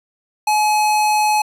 square tone, 849 Hz, G#5, 38 cents sharp, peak -14 dBFS, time 0.47-1.42 s, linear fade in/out 5 ms, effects resampled to 32000 Hz

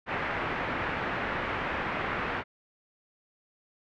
white low-pass noise, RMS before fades -32 dBFS, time 0.06-2.44 s, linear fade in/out 50 ms, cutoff 2100 Hz, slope 24 dB/octave, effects none

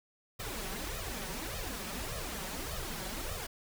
pink noise with flanger, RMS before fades -39 dBFS, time 0.39-3.47 s, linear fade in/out 10 ms, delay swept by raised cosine 1.6 to 5.4 ms, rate 1.7 Hz, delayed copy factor +1, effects none

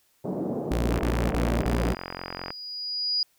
pink band-pass noise, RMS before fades -30 dBFS, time 0.24-1.95 s, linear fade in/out 10 ms, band 160 to 640 Hz, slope 24 dB/octave
sawtooth tone bursts, 58.27 Hz, A#1, in tune, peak -20 dBFS, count 4, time 0.71-1.935 s, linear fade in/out 0 ms, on 280 ms, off 35 ms
click train, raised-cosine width 0.5 ms, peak -17 dBFS, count 72, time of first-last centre 0.92-2.505 s, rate 44.8 Hz
sine tone with exponential growth, 4900 Hz, D#8, 27 cents flat, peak -21 dBFS, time 1.57-3.23 s, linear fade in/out 2 ms, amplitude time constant 360 ms
effects white hiss -66 dBFS RMS until 3.38 s

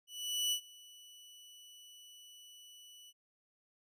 sawtooth tone with ADSR envelope, 2960 Hz, F#7, in tune, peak -27 dBFS, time 0.07-3.13 s, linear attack 450 ms, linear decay 83 ms, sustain -24 dB, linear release 40 ms, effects resampled to 32000 Hz

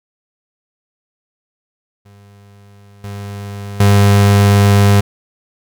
35% pulse tone with level steps, 100.9 Hz, G#2, 49 cents flat, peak -39 / -23 / -5 dBFS, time 2.05-5.01 s, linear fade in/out 10 ms, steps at 3.04 / 3.8 s, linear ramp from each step 2 ms, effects none

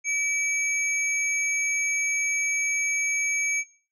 sine tone pair together, 2300 / 6509 Hz, D7 / G#8, -37 / -36 cents, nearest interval octave + tritone, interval 1801 cents, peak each -23 / -27 dBFS, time 0.04-3.64 s, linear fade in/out 50 ms, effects noise-tail reverb RT60 0.4 s tail -19 dB re dry + tanh soft clip ceiling -19 dBFS

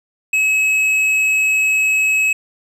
sine tone with tanh clipping, 2569 Hz, E7, 45 cents flat, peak -14 dBFS, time 0.33-2.33 s, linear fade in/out 5 ms, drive 8 dB, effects none

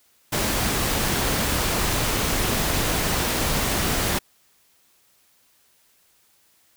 pink noise, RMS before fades -23 dBFS, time 0.32-4.19 s, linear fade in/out 10 ms, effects white hiss -61 dBFS RMS until 6.76 s

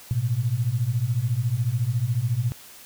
sine beating tone pair, 110.8 / 124.8 Hz, A2 / B2, +13 / +19 cents, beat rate 14 Hz, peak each -25 / -23 dBFS, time 0.11-2.52 s, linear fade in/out 0 ms, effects white hiss -46 dBFS RMS until 2.85 s

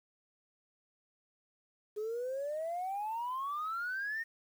sine exponential sweep, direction up, 414.6 to 1864.7 Hz, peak -33 dBFS, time 1.96-4.24 s, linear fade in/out 20 ms, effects tanh soft clip ceiling -31 dBFS + 10-bit

